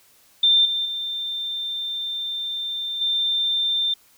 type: tone with level steps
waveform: sine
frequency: 3584 Hz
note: A7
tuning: 31 cents sharp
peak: -13 / -21 / -25 / -19 dBFS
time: 0.43-3.94 s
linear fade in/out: 5 ms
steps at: 0.65 / 0.85 / 3.01 s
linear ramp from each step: 5 ms
effects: white hiss -56 dBFS RMS until 4.17 s